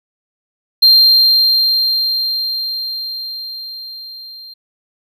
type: tone with level ramp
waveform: triangle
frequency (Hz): 4179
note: C8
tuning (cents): -3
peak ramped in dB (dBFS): -3 to -31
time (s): 0.82-4.54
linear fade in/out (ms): 10
effects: none